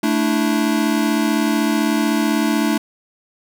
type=chord; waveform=square; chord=A suspended fourth; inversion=none; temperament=equal; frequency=220 / 293.7 / 329.6 Hz; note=A3 / D4 / E4; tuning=0 / 0 / 0 cents; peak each=-20 / -20 / -23 dBFS; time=0.03-2.78 s; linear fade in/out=5 ms; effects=none